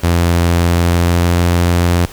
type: tone with pitch glide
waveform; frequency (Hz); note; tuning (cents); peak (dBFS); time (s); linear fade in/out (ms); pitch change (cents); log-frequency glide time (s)
sawtooth; 85.8 to 87; F2 to F2; -30 to -6; -6; 0.03-2.06; 10; +24; 0.58-1.41
effects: pink hiss -35 dBFS RMS until 2.12 s